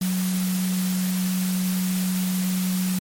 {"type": "tone in noise", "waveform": "sine", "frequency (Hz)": 184.3, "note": "F#3", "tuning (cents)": -7, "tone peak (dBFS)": -21, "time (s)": [0.01, 2.99], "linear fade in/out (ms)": 5, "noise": "white", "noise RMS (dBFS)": -32, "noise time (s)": [0.01, 2.99], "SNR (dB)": 8, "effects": ["MP3 64 kbps"]}